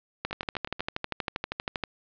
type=two click trains; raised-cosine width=0.3 ms; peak=-21 / -13 dBFS; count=5 / 21; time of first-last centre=0.31-0.795 / 0.25-1.837 s; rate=8.24 / 12.6 Hz; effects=resampled to 11025 Hz + 8-bit